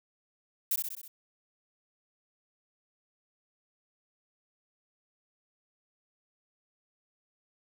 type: noise with echo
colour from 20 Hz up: violet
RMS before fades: -28 dBFS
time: 0.71-0.76 s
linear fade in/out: 5 ms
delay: 64 ms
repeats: 5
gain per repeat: -4 dB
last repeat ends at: 1.08 s
effects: none